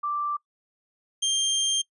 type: tone pair in turn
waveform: sine / 25% pulse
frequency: 1174.7 / 3182 Hz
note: D6 / G7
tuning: 0 / +25 cents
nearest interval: octave + perfect fourth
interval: 1725 cents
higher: second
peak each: -25 / -18 dBFS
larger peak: second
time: 0.03-0.37 / 1.22-1.82 s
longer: second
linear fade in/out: 10 ms
effects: noise-tail reverb RT60 0.1 s tail -23 dB re dry + resampled to 24000 Hz